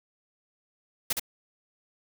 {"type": "noise with echo", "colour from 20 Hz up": "white", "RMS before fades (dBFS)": -27, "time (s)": [1.1, 1.13], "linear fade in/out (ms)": 5, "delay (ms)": 67, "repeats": 1, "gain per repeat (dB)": -3, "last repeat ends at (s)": 1.197, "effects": []}